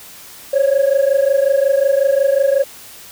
sine tone pair together, 538.5 / 564 Hz, C5 / C#5, +50 / +30 cents, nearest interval minor second, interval 80 cents, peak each -12 dBFS, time 0.53-2.64 s, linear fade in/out 10 ms, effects tanh soft clip ceiling -8 dBFS + white hiss -38 dBFS RMS until 3.11 s

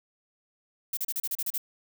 violet noise bursts, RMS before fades -30 dBFS, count 9, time 0.93-1.58 s, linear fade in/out 5 ms, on 42 ms, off 34 ms, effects none

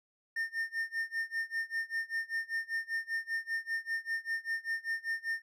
triangle tone with tremolo, 1815 Hz, A#6, 47 cents flat, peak -28 dBFS, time 0.36-5.42 s, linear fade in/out 5 ms, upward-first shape sine, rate 5.1 Hz, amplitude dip 95%, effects none

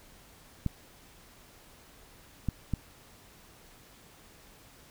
clicks, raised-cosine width 5 ms, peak -16 dBFS, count 3, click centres 0.663 / 2.487 / 2.737 s, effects pink hiss -56 dBFS RMS until 4.9 s

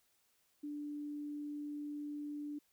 sine tone, 293.7 Hz, D4, in tune, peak -40 dBFS, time 0.63-2.59 s, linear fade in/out 10 ms, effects white hiss -75 dBFS RMS until 2.72 s

